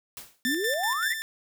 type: noise with exponential decay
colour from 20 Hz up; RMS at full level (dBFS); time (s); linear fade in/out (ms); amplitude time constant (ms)
white; -37; 0.17-0.43; 1; 56
type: exponential sweep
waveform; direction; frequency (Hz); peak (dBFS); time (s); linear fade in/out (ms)
sine; up; 233.5 to 2065; -27; 0.45-1.14; 5
type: tone with tremolo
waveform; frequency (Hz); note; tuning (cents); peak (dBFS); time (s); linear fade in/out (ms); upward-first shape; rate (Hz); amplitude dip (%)
sawtooth; 1778; A6; +18; -22; 0.45-1.22; 0; square; 5.2; 50
effects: none

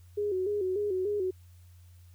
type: tone with vibrato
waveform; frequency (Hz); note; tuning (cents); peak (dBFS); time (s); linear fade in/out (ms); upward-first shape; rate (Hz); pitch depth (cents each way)
sine; 392; G4; 0; -27; 0.17-1.31; 10; square; 3.4; 92
effects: added 88 Hz sine -51 dBFS peak until 2.14 s + white hiss -67 dBFS RMS until 2.14 s

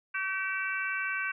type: harmonic tone with a mistuned harmonic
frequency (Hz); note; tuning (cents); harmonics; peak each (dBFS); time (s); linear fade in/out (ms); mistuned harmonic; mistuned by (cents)
384.3; G4; -34; 3 / 4 / 5 / 6 / 7; -39 / -32 / -42 / -36 / -38; 0.14-1.32; 10; 3; -23
effects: none

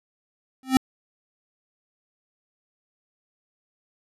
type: tone with exponential growth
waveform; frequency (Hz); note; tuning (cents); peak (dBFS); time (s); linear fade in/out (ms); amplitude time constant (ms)
square; 261.6; C4; 0; -11; 0.63-0.77; 1; 29
effects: resampled to 32000 Hz

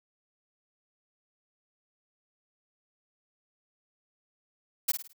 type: noise with echo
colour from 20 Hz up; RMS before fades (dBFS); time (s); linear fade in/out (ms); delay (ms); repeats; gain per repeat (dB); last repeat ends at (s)
blue; -25; 4.88-4.92; 10; 53; 4; -8; 5.132
effects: none

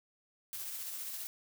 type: noise with tremolo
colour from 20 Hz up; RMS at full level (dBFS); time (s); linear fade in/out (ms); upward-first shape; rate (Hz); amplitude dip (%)
blue; -40; 0.53-1.27; 0; triangle; 15; 35
effects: none

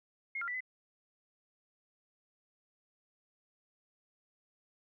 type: tone with pitch steps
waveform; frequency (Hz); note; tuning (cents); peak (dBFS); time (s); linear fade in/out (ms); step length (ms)
sine; 2149 / 1390 / 1969 / 2020; C7 / F6 / B6 / B6; +46 / -9 / -6 / +39; -35; 0.35-0.606; 5; 64
effects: none

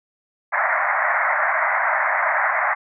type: band-pass noise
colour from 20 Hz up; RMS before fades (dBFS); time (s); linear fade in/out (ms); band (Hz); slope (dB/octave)
white; -20; 0.52-2.75; 20; 600 to 2100; 96
effects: none

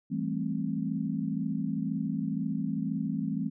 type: chord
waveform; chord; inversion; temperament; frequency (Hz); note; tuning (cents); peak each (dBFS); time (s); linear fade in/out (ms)
sine; A minor seventh; second; just; 165 / 198 / 220 / 264; E3 / G3 / A3 / C4; +2 / +18 / 0 / +16; -34; 0.1-3.5; 20
effects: none

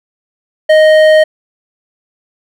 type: tone with hard clipping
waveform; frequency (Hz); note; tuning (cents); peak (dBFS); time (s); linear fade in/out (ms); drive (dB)
sine; 622.3; D#5; 0; -5; 0.69-1.24; 10; 10
effects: none

